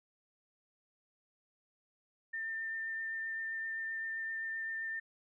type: tone with vibrato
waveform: sine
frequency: 1800 Hz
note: A6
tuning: 39 cents sharp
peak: -36 dBFS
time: 2.33-5 s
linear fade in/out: 10 ms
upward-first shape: sine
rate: 7.7 Hz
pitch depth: 9 cents each way
effects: none